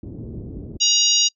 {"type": "low-pass noise", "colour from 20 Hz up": "pink", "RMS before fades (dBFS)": -31, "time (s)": [0.03, 0.77], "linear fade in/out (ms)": 2, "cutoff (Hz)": 370, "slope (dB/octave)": 24}
{"type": "harmonic tone", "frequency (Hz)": 950, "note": "A#5", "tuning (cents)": 33, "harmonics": [3, 4, 5, 6, 7], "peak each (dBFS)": [-21, -21, -21, -21, -21], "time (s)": [0.8, 1.29], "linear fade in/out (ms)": 20}
{"effects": ["noise-tail reverb RT60 0.1 s tail -26 dB re dry", "high-pass 60 Hz 12 dB/octave"]}